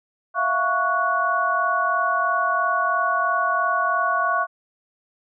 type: tone cluster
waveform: sine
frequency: 664 / 707 / 1116 / 1468 Hz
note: E5 / F5 / C#6 / F#6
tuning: +12 / +21 / +11 / -14 cents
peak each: -27 / -27 / -21 / -24 dBFS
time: 0.34-4.47 s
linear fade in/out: 50 ms
effects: none